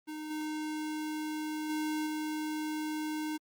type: tone with level steps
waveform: square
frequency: 307.6 Hz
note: D#4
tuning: 20 cents flat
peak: -39 / -35 / -32 / -34 dBFS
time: 0.07-3.38 s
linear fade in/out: 20 ms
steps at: 0.3 / 1.69 / 2.06 s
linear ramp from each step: 10 ms
effects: Opus 32 kbps